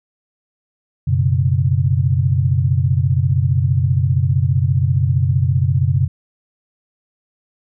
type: chord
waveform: sine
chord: F# suspended fourth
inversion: none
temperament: equal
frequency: 92.5 / 123.47 / 138.59 Hz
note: F#2 / B2 / C#3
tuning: 0 / 0 / 0 cents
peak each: -17 dBFS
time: 1.07-6.08 s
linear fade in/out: 10 ms
effects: none